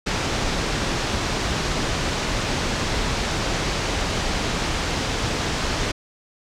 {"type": "low-pass noise", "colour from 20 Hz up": "pink", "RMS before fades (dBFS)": -24, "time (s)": [0.06, 5.92], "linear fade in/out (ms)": 10, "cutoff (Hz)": 6700, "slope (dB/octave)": 24, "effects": []}